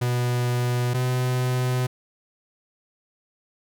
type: tone pair in turn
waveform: 45% pulse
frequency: 122.8 / 126.4 Hz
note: B2 / B2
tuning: -9 / +41 cents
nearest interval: minor second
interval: 50 cents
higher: second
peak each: -21 dBFS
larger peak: neither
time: 0.01-0.94 / 0.94-1.87 s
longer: neither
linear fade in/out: 10 ms
effects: none